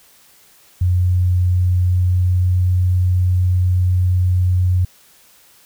sine tone with pitch glide, 90.2 to 90.83 Hz, F#2 to F#2, -44 to -32 cents, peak -12 dBFS, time 0.81-4.85 s, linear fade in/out 5 ms, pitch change +12 cents, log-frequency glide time 1.65-2.52 s, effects white hiss -50 dBFS RMS until 5.65 s

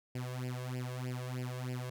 sawtooth tone with flanger, 126 Hz, B2, 35 cents sharp, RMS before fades -39 dBFS, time 0.15-1.9 s, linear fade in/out 5 ms, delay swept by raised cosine 0.39 to 1.89 ms, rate 3.2 Hz, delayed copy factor +0.9, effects none

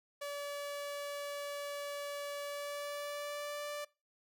sawtooth tone with pitch glide, 574 to 586.4 Hz, D5 to D5, -40 to -3 cents, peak -35 dBFS, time 0.21-3.85 s, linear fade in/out 10 ms, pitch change +37 cents, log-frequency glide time 2.42-3.69 s, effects noise-tail reverb RT60 0.3 s tail -23 dB re dry

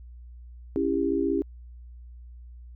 sine chord, C# diminished, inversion none, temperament just, 277.2 / 332.6 / 399.1 Hz, C#4 / E4 / G4, 0 / +16 / +31 cents, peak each -27 dBFS, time 0.76-1.42 s, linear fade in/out 0 ms, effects added 60 Hz sine -42 dBFS peak until 2.75 s

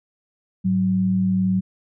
sine tone pair together, 105 / 187.09 Hz, G#2 / F#3, +19 / +19 cents, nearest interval minor seventh, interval 1000 cents, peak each -27 / -17 dBFS, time 0.64-1.61 s, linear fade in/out 20 ms, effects none

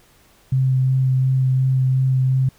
sine tone with vibrato, 130.81 Hz, C3, in tune, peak -14 dBFS, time 0.52-2.49 s, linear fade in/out 5 ms, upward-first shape sine, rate 2.8 Hz, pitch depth 11 cents each way, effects pink hiss -54 dBFS RMS until 2.58 s

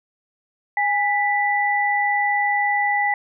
sine tone pair together, 820.6 / 1975.5 Hz, G#5 / B6, -21 / 0 cents, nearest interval octave + minor third, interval 1521 cents, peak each -20 dBFS, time 0.77-3.14 s, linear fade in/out 2 ms, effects none

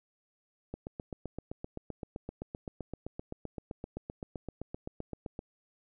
click train, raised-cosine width 2 ms, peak -25 dBFS, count 37, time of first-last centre 0.74-5.391 s, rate 7.74 Hz, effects none

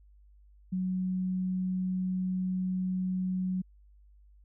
sine tone, 185 Hz, F#3, in tune, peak -28 dBFS, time 0.72-3.62 s, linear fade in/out 10 ms, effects added 50 Hz sine -55 dBFS peak until 4.44 s

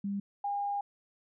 sine tone pair in turn, 200 / 810 Hz, G3 / G#5, +35 / -43 cents, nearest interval 2 octaves, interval 2422 cents, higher second, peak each -31 / -30 dBFS, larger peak second, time 0.04-0.2 / 0.44-0.81 s, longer second, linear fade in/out 5 ms, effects none

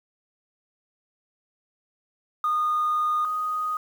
sine tone pair in turn, 1227 / 1244.8 Hz, D#6 / D#6, -25 / 0 cents, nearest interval unison, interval 25 cents, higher second, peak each -20 / -24 dBFS, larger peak first, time 2.44-3.25 / 3.25-3.77 s, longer first, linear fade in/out 2 ms, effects tanh soft clip ceiling -16 dBFS + 8-bit

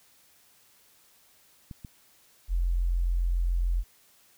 clicks, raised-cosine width 5 ms, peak -28 dBFS, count 2, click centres 1.712 / 1.848 s
sine tone, 43.53 Hz, F1, 5 cents flat, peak -23 dBFS, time 2.48-3.84 s, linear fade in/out 50 ms
effects white hiss -61 dBFS RMS until 4.37 s

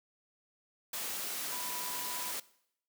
sine tone in noise, 987.8 Hz, B5, in tune, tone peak -44 dBFS, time 1.52-2.32 s, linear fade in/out 5 ms, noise white, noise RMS -38 dBFS, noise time 0.93-2.4 s, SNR -9 dB, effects noise-tail reverb RT60 0.7 s tail -20 dB re dry + high-pass 200 Hz 12 dB/octave

